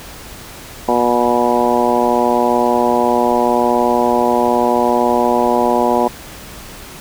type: harmonic tone with a mistuned harmonic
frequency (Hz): 120.8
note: B2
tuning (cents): -38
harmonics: 2 / 3 / 4 / 5 / 6 / 7 / 8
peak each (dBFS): -19 / -19 / -19 / -19 / -19 / -19 / -19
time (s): 0.88-6.08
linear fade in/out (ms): 5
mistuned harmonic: 8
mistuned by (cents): +22
effects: pink hiss -34 dBFS RMS until 7 s